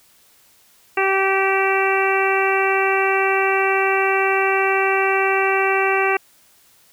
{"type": "harmonic tone", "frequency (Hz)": 387, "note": "G4", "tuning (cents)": -22, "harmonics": [1, 2, 3, 4, 5, 6, 7], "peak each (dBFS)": [-20, -22, -24, -25, -25, -24, -25], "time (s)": [0.97, 6.17], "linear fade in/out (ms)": 5, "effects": ["white hiss -54 dBFS RMS until 6.92 s"]}